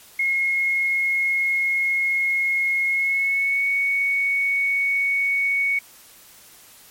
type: tone with pitch glide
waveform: sine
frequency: 2160 to 2226 Hz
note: C#7 to C#7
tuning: -45 to +7 cents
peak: -18 dBFS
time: 0.19-5.79 s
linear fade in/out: 5 ms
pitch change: +52 cents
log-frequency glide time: 2.87-3.65 s
effects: white hiss -48 dBFS RMS until 6.9 s + MP3 64 kbps